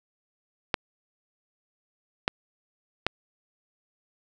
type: clicks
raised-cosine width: 0.3 ms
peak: -6 dBFS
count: 3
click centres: 0.742 / 2.279 / 3.066 s
effects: none